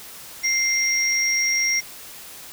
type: tone pair together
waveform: sine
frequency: 2103 / 5614 Hz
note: C7 / F8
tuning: +8 / +8 cents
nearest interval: octave + perfect fourth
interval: 1700 cents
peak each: -21 dBFS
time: 0.43-1.81 s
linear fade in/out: 20 ms
effects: white hiss -40 dBFS RMS until 2.52 s